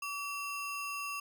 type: ring-modulated tone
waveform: square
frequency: 1930 Hz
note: B6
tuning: 40 cents flat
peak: -34 dBFS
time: 0.02-1.2 s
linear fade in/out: 5 ms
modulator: 786 Hz
effects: none